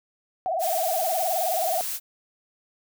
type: tone with vibrato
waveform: sine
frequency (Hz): 698.5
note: F5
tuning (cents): 0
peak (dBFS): -23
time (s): 0.46-1.81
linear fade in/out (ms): 0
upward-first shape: sine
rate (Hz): 19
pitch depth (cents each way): 160
type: noise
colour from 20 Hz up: blue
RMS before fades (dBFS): -30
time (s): 0.59-2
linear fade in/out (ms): 50
effects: none